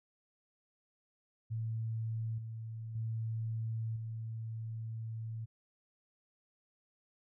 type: tone with level steps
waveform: sine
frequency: 112.3 Hz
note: A2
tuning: 36 cents sharp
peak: -34 / -40 / -34 / -38 dBFS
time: 1.5-5.46 s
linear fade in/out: 20 ms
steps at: 2.38 / 2.95 / 3.96 s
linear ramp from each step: 5 ms
effects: none